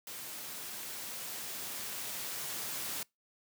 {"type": "noise with level ramp", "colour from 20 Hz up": "white", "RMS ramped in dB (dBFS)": [-44, -38], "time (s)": [0.07, 3.03], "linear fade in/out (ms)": 2, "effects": ["noise-tail reverb RT60 0.2 s tail -25 dB re dry", "high-pass 100 Hz 12 dB/octave"]}